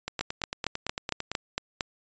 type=two click trains; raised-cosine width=0.2 ms; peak=-14 / -10 dBFS; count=12 / 8; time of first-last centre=0.08-1.316 / 0.21-1.808 s; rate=8.9 / 4.38 Hz; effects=resampled to 16000 Hz